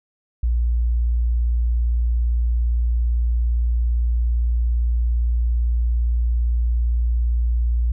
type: tone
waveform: sine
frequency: 58.8 Hz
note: A#1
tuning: 16 cents sharp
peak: -16 dBFS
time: 0.43-7.92 s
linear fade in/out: 5 ms
effects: none